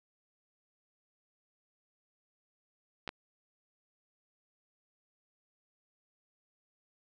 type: clicks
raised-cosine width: 0.3 ms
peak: -22 dBFS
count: 2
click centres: 3.077 / 3.091 s
effects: none